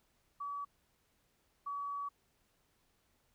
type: tone pair in turn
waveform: sine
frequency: 1142 / 1136.7 Hz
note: D6 / C#6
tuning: -49 / +43 cents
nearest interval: unison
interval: 8 cents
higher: first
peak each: -38 / -37 dBFS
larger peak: second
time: 0.4-0.65 / 1.66-2.09 s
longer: second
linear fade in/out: 10 ms
effects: pink hiss -75 dBFS RMS until 3.34 s